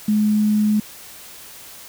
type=tone with quantisation; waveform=sine; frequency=211.6 Hz; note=G#3; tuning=33 cents sharp; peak=-14 dBFS; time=0.08-0.8 s; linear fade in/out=5 ms; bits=7; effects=white hiss -40 dBFS RMS until 1.88 s